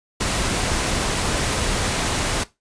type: noise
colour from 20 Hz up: pink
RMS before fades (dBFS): -22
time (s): 0.2-2.44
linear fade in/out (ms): 10
effects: noise-tail reverb RT60 0.2 s tail -17 dB re dry + resampled to 22050 Hz